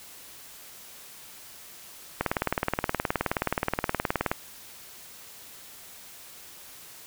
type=click train; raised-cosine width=0.5 ms; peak=-9 dBFS; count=41; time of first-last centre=2.21-4.315 s; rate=19 Hz; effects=white hiss -47 dBFS RMS until 7.06 s